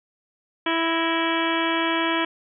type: harmonic tone with a mistuned harmonic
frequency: 329.6 Hz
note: E4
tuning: in tune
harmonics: 1 / 2 / 3 / 4 / 5 / 6 / 7 / 8 / 9 / 10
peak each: -25 / -30 / -27 / -31 / -30 / -33 / -30 / -36 / -33 / -32 dBFS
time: 0.66-2.25 s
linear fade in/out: 5 ms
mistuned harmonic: 6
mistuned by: -83 cents
effects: none